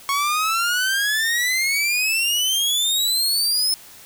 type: exponential sweep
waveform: sawtooth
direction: up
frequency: 1100 to 5250 Hz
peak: -15 dBFS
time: 0.09-3.74 s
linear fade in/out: 0 ms
effects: white hiss -44 dBFS RMS until 4.05 s